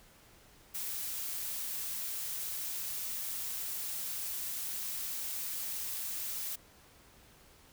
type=noise; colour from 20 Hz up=blue; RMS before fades=-38 dBFS; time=0.74-6.56 s; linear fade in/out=10 ms; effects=pink hiss -60 dBFS RMS until 7.72 s